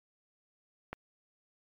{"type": "click", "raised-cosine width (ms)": 0.5, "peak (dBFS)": -23, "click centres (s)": 0.93, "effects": ["MP3 64 kbps"]}